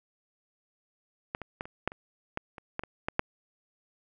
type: clicks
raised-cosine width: 0.5 ms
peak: -16 / -24 / -18 / -28 / -12 / -28 / -16 / -28 / -16 / -23 / -14 / -8 dBFS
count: 12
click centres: 1.349 / 1.417 / 1.609 / 1.655 / 1.876 / 1.919 / 2.374 / 2.582 / 2.794 / 2.836 / 3.085 / 3.194 s
effects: none